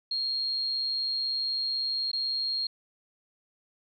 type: tone with dropouts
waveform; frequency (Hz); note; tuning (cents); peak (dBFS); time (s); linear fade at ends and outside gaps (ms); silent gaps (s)
sine; 4246; C8; +25; -27; 0.11-2.67; 5; 2.116-2.131
effects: none